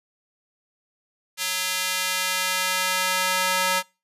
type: tone with high-pass filter sweep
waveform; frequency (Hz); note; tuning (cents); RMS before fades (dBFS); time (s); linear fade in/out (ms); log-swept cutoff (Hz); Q
square; 185; F#3; 0; -24; 1.37-3.83; 50; 2600 to 1000; 0.73
effects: noise-tail reverb RT60 0.3 s tail -25 dB re dry + resampled to 32000 Hz